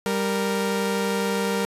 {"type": "tone pair together", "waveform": "sawtooth", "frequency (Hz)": [196.5, 465.2], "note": ["G3", "A#4"], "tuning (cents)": [4, -4], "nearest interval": "octave + minor third", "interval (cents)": 1492, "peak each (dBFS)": -21, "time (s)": [0.06, 1.65], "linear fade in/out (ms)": 0, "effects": ["resampled to 32000 Hz"]}